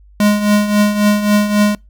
square tone with tremolo, 207.7 Hz, G#3, in tune, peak -8 dBFS, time 0.2-1.75 s, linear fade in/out 2 ms, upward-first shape triangle, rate 3.7 Hz, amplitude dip 70%, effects noise-tail reverb RT60 0.2 s tail -24 dB re dry + added 50 Hz sine -41 dBFS peak until 1.89 s

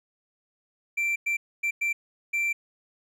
triangle tone bursts at uneven times, 2350 Hz, D7, 1 cent sharp, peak -22 dBFS, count 5, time 0.97-1.16 / 1.26-1.37 / 1.63-1.71 / 1.81-1.93 / 2.33-2.53 s, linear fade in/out 10 ms, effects none

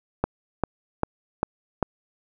click train, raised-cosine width 1 ms, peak -7 dBFS, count 5, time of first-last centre 0.24-1.827 s, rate 2.52 Hz, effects none

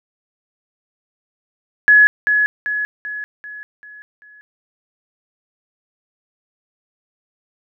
sine tone with echo, 1693 Hz, G#6, 33 cents sharp, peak -6 dBFS, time 1.88-2.07 s, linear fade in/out 0 ms, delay 390 ms, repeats 6, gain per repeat -6 dB, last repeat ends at 4.41 s, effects none

